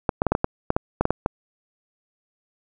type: clicks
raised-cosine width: 1 ms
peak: -5 dBFS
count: 12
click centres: 0.092 / 0.219 / 0.267 / 0.32 / 0.351 / 0.444 / 0.704 / 0.765 / 1.01 / 1.054 / 1.106 / 1.261 s
effects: none